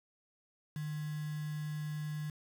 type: tone with quantisation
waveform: sine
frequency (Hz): 151.7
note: D#3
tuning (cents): -44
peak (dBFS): -36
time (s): 0.76-2.3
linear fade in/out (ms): 2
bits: 8
effects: none